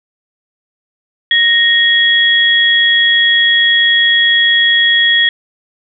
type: tone pair together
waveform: sine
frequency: 1864.7 / 3323 Hz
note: A#6 / G#7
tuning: 0 / 0 cents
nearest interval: minor seventh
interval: 1000 cents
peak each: -10 dBFS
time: 1.31-5.29 s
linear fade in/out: 2 ms
effects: none